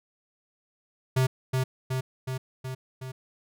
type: tone with echo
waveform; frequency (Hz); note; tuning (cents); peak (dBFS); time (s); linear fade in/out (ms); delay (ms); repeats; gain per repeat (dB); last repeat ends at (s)
square; 130; C3; -11; -21; 1.16-1.27; 10; 370; 5; -3; 3.12
effects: none